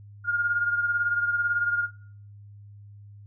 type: beating tone pair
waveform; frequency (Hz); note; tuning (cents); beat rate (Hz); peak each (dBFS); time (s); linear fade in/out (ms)
sine; 1417 / 1435; F6 / F6; +25 / +47; 18; -24 / -29; 0.24-1.88; 50
effects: noise-tail reverb RT60 0.5 s tail -18 dB re dry + added 102 Hz sine -44 dBFS peak until 3.26 s